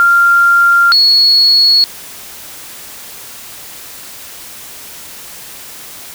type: tone pair in turn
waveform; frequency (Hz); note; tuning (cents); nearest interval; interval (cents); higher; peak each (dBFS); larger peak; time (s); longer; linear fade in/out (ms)
sine; 1390 / 4355; F6 / C#8; -9 / -31; octave + minor sixth; 1978; second; -5; neither; 0-0.92 / 0.92-1.84; neither; 0
effects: white hiss -31 dBFS RMS until 6.14 s